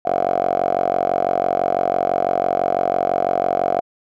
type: tone with band-pass filter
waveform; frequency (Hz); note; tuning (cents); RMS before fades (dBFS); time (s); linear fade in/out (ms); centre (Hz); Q
5% pulse; 46; F#1; -9; -19; 0.05-3.81; 10; 710; 9.9
effects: none